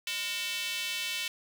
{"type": "tone with high-pass filter", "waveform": "square", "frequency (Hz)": 204.2, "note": "G#3", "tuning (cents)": -29, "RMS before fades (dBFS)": -34, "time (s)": [0.07, 1.28], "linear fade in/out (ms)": 2, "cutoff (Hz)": 2800, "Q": 2.5, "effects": []}